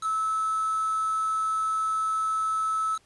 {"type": "tone with quantisation", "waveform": "sine", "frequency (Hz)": 1303, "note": "E6", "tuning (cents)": -20, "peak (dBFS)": -24, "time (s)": [0.01, 2.99], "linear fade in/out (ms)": 50, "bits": 6, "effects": ["pink hiss -62 dBFS RMS until 3.05 s", "resampled to 24000 Hz"]}